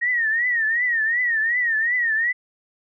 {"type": "tone with vibrato", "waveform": "sine", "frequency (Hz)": 1864.7, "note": "A#6", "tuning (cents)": 0, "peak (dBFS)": -18, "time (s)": [0.01, 2.33], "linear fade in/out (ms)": 20, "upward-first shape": "triangle", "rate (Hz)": 2.7, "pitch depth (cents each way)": 140, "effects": []}